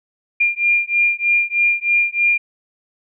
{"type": "beating tone pair", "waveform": "sine", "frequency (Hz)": [2400, 2403.2], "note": ["D7", "D7"], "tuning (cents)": [37, 39], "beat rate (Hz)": 3.2, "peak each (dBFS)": -17, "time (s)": [0.4, 2.38], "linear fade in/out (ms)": 10, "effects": []}